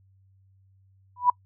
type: tone with exponential growth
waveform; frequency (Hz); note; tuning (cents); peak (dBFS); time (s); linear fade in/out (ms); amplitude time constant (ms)
sine; 984; B5; -7; -12; 1.16-1.3; 5; 29
effects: noise-tail reverb RT60 0.1 s tail -25 dB re dry + added 96 Hz sine -57 dBFS peak until 1.45 s